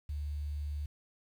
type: tone with quantisation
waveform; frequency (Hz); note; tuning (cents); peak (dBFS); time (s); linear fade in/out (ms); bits
sine; 73.42; D2; 0; -34; 0.09-0.86; 5; 10
effects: none